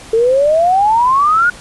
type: exponential sweep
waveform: sine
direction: up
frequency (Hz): 440 to 1471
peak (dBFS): -8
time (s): 0.13-1.5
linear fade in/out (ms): 5
effects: pink hiss -35 dBFS RMS until 1.6 s + resampled to 24000 Hz